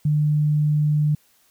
sine tone, 150 Hz, D3, 37 cents sharp, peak -16 dBFS, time 0.05-1.15 s, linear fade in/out 5 ms, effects white hiss -60 dBFS RMS until 1.5 s

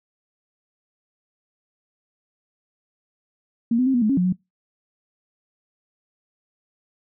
sine tone with pitch steps, 232.4 / 253.1 / 265.8 / 242.6 / 213.6 / 273.9 / 180.2 / 183.2 Hz, A#3 / B3 / C4 / B3 / G#3 / C#4 / F#3 / F#3, -5 / +43 / +27 / -31 / +49 / -21 / -45 / -17 cents, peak -16 dBFS, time 3.71-4.326 s, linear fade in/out 5 ms, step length 77 ms, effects noise-tail reverb RT60 0.2 s tail -24 dB re dry

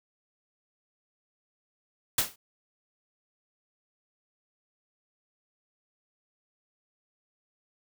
white noise with exponential decay, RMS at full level -20 dBFS, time 2.18-2.36 s, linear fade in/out 5 ms, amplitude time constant 37 ms, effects none

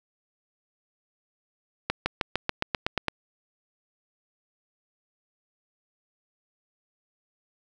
accelerating click train, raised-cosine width 0.3 ms, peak -8 dBFS, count 10, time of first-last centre 1.9-3.083 s, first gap 160 ms, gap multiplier 0.95, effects none

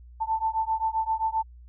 sine beating tone pair, 883 / 890.6 Hz, A5 / A5, +6 / +21 cents, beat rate 7.6 Hz, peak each -27 dBFS, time 0.2-1.43 s, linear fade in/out 20 ms, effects added 60 Hz sine -45 dBFS peak until 1.68 s

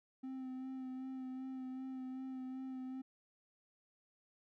triangle tone with vibrato, 260.2 Hz, C4, 9 cents flat, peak -40 dBFS, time 0.23-3.02 s, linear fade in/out 10 ms, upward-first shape sine, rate 2.6 Hz, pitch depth 20 cents each way, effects none

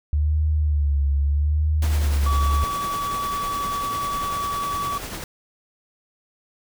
sine tone with vibrato, 73.42 Hz, D2, in tune, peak -17 dBFS, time 0.13-2.64 s, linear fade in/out 0 ms, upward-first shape sine, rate 0.78 Hz, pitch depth 80 cents each way
pink noise with tremolo, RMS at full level -31 dBFS, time 1.82-5.24 s, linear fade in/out 2 ms, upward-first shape triangle, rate 10 Hz, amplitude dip 45%
triangle tone, 1141 Hz, C#6, 50 cents sharp, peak -22 dBFS, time 2.26-4.98 s, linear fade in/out 5 ms
effects none

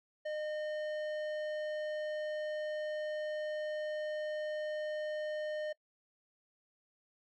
square tone with low-pass filter, 610 Hz, D#5, 34 cents flat, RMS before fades -38 dBFS, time 0.25-5.73 s, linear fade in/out 10 ms, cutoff 2800 Hz, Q 0.59, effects noise-tail reverb RT60 0.1 s tail -23 dB re dry

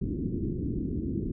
white low-pass noise, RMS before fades -31 dBFS, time 0.01-1.32 s, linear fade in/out 10 ms, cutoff 350 Hz, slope 48 dB/octave, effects none

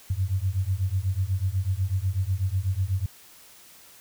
sine beating tone pair, 91 / 99.1 Hz, F#2 / G2, -28 / +19 cents, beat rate 8.1 Hz, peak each -26 dBFS, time 0.1-3.06 s, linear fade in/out 5 ms, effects white hiss -51 dBFS RMS until 4 s

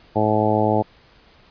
harmonic tone, 107.3 Hz, A2, 43 cents flat, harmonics 1 / 2 / 3 / 4 / 5 / 6 / 7 / 8, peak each -24 / -24 / -24 / -24 / -24 / -24 / -24 / -24 dBFS, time 0.15-0.83 s, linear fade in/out 20 ms, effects pink hiss -52 dBFS RMS until 1.5 s + resampled to 11025 Hz

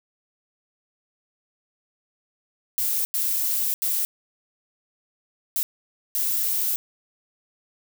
violet noise bursts at uneven times, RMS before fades -24 dBFS, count 5, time 2.78-3.05 / 3.14-3.74 / 3.82-4.05 / 5.56-5.63 / 6.15-6.76 s, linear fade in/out 0 ms, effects none

